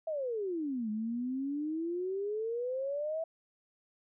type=exponential two-way sweep; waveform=sine; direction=down then up; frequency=659.3 to 210.2 to 659.3 Hz; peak=-32 dBFS; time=0.07-3.24 s; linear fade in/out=5 ms; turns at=0.9 s; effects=none